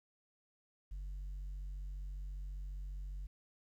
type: tone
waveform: sine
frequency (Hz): 47.36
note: F#1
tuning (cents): +41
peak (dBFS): -38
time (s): 0.91-3.27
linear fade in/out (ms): 10
effects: tanh soft clip ceiling -40 dBFS + 12-bit